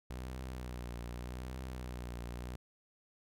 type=tone with vibrato; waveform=sawtooth; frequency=61.74 Hz; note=B1; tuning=in tune; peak=-37 dBFS; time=0.1-2.56 s; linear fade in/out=5 ms; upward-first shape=triangle; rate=0.83 Hz; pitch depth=77 cents each way; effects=none